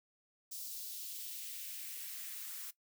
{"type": "noise with high-pass filter sweep", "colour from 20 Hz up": "blue", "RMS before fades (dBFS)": -45, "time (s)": [0.51, 2.71], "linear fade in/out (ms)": 10, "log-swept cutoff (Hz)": [4900, 1200], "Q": 1.5, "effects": ["noise-tail reverb RT60 0.1 s tail -17 dB re dry"]}